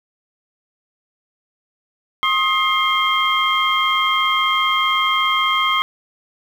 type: tone cluster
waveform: sine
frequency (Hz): 1072 / 1257 / 2114 / 3199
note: C6 / D#6 / C7 / G7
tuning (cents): +42 / +17 / +17 / +34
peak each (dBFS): -20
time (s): 2.23-5.82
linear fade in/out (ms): 0
effects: tanh soft clip ceiling -4 dBFS + 7-bit